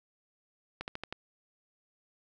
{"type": "slowing click train", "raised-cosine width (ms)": 0.3, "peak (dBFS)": -21, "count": 5, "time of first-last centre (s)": [0.81, 1.126], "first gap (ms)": 69, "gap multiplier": 1.09, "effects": []}